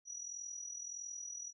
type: tone with amplitude modulation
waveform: sine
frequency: 5830 Hz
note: F#8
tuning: 26 cents flat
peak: -40 dBFS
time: 0.05-1.53 s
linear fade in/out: 50 ms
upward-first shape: sine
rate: 41.6 Hz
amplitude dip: 65%
effects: none